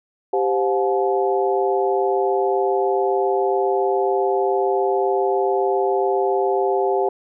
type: tone cluster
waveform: sine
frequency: 392.8 / 520 / 716 / 858 Hz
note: G4 / C5 / F5 / A5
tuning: +4 / -11 / +43 / -44 cents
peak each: -19 / -24 / -23 / -25 dBFS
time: 0.33-7.09 s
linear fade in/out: 5 ms
effects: none